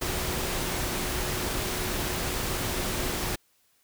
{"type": "tone in noise", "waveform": "sine", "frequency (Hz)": 365.1, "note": "F#4", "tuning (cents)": -23, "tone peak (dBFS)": -39, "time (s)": [0.01, 3.36], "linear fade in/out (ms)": 10, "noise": "pink", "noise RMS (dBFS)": -30, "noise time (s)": [0.01, 3.36], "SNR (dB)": -12, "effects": ["white hiss -67 dBFS RMS until 3.83 s"]}